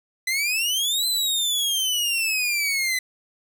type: exponential two-way sweep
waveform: sawtooth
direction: up then down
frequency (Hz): 2011 to 4093 to 2011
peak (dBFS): -18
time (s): 0.27-2.99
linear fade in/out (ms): 5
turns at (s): 1.07
effects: none